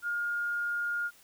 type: tone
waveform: sine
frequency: 1419 Hz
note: F6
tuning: 27 cents sharp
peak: -29 dBFS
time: 0.02-1.11 s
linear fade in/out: 50 ms
effects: white hiss -59 dBFS RMS until 1.23 s